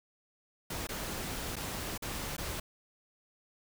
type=noise with dropouts; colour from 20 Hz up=pink; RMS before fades=-38 dBFS; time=0.7-2.6 s; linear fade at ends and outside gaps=5 ms; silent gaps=0.871-0.889 / 1.557-1.565 / 1.978-2.022 / 2.367-2.38 s; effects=none